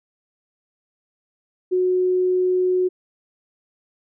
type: tone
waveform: sine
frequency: 366.4 Hz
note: F#4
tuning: 17 cents flat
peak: -16 dBFS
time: 1.71-2.89 s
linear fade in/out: 20 ms
effects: none